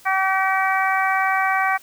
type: harmonic tone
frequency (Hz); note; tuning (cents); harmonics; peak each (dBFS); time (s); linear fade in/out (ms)
382.5; G4; -42; 2 / 3 / 4 / 5 / 6; -21 / -23 / -24 / -25 / -26; 0.05-1.78; 20
effects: white hiss -49 dBFS RMS until 1.82 s